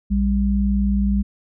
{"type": "tone pair together", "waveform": "sine", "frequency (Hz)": [59.47, 199.6], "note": ["A#1", "G3"], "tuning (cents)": [35, 32], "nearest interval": "octave + major sixth", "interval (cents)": 2097, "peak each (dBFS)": [-19, -18], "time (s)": [0.1, 1.23], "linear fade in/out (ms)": 20, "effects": []}